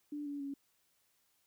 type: tone with pitch steps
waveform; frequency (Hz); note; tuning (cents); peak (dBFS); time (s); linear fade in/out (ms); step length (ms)
sine; 293.7 / 286.2 / 278.8; D4 / D4 / C#4; 0 / -45 / +10; -38; 0.12-0.54; 5; 140
effects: white hiss -75 dBFS RMS until 1.46 s